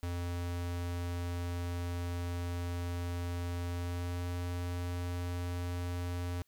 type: tone with pitch glide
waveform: square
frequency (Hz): 87.31 to 88.12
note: F2 to F2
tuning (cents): 0 to +16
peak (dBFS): -35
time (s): 0.03-6.42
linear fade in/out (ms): 0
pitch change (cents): +16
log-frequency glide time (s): 3.71-4.27
effects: white hiss -75 dBFS RMS until 6.47 s